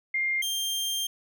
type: tone pair in turn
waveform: sine / sawtooth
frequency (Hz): 2113 / 3183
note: C7 / G7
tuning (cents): +16 / +26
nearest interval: perfect fifth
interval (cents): 710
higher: second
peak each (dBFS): -24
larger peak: neither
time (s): 0.14-0.42 / 0.42-1.07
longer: second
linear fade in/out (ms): 5
effects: none